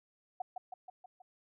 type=tone with echo; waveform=sine; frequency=738 Hz; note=F#5; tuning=5 cents flat; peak=-33 dBFS; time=0.4-0.42 s; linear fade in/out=5 ms; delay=160 ms; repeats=5; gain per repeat=-4 dB; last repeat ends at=1.22 s; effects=none